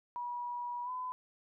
sine tone with pitch glide, 968 to 1008.5 Hz, B5 to B5, -35 to +36 cents, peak -36 dBFS, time 0.16-1.12 s, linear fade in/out 0 ms, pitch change +71 cents, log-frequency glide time 0.84-0.9 s, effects none

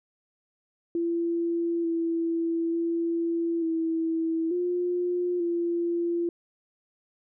sine tone with pitch steps, 338.5 / 332.4 / 335.7 / 326.4 / 354.8 / 342.4 Hz, E4 / E4 / E4 / E4 / F4 / F4, +46 / +15 / +32 / -17 / +27 / -34 cents, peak -24 dBFS, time 0.95-6.29 s, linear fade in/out 2 ms, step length 890 ms, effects none

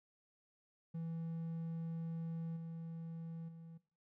triangle tone with level steps, 164.81 Hz, E3, in tune, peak -38 / -42 / -49 dBFS, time 0.94-3.78 s, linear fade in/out 10 ms, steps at 2.56 / 3.48 s, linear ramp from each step 10 ms, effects noise-tail reverb RT60 0.4 s tail -19 dB re dry

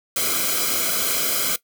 white noise with comb filter, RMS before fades -22 dBFS, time 0.16-1.56 s, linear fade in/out 2 ms, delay 1.1 ms, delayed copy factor -1, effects noise-tail reverb RT60 0.1 s tail -18 dB re dry

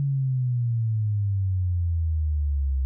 sine exponential sweep, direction down, 141.9 to 65.3 Hz, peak -21 dBFS, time 0-2.85 s, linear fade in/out 0 ms, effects none

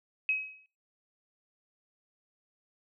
sine tone with exponential decay, 2549 Hz, D#7, 41 cents sharp, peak -23 dBFS, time 0.29-0.66 s, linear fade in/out 1 ms, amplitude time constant 80 ms, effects noise-tail reverb RT60 0.5 s tail -26 dB re dry

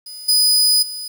sawtooth tone with level steps, 4978 Hz, D#8, in tune, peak -29 / -9 / -24 dBFS, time 0.06-1.08 s, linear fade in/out 5 ms, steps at 0.28 / 0.82 s, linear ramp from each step 10 ms, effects 8-bit

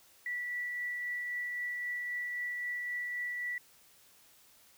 sine tone with tremolo, 1956 Hz, B6, 17 cents flat, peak -33 dBFS, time 0.26-3.58 s, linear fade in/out 2 ms, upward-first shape triangle, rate 3.8 Hz, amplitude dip 25%, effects white hiss -62 dBFS RMS until 4.77 s

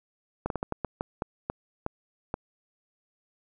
slowing click train, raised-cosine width 1 ms, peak -15 dBFS, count 11, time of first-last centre 0.46-2.341 s, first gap 42 ms, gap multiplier 1.31, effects none

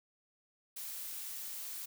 blue noise, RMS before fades -43 dBFS, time 0.76-1.86 s, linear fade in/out 10 ms, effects none

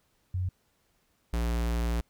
sine / square tone pair in turn, 91.6 / 58.2 Hz, F#2 / A#1, -17 / -2 cents, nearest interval minor sixth, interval 785 cents, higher first, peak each -27 dBFS, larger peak neither, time 0.34-0.49 / 1.33-2.01 s, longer second, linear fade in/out 5 ms, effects pink hiss -71 dBFS RMS until 2.09 s

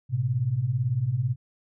sine beating tone pair, 110 / 128 Hz, A2 / C3, 0 / -38 cents, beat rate 18 Hz, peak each -28 / -24 dBFS, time 0.09-1.36 s, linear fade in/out 50 ms, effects none

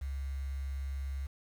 sine tone with quantisation, 68.1 Hz, C#2, 30 cents flat, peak -34 dBFS, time 0.01-1.27 s, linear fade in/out 10 ms, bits 9, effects none

